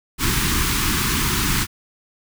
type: band-stop noise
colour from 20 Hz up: pink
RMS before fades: -20 dBFS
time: 0.18-1.67 s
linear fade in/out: 50 ms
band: 380 to 940 Hz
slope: 48 dB/octave
effects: none